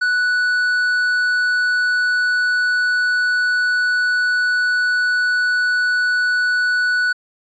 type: tone with tanh clipping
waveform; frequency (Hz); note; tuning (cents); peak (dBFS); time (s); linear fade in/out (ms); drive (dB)
triangle; 1480; F#6; 0; -16; 0.01-7.13; 10; 11
effects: resampled to 16000 Hz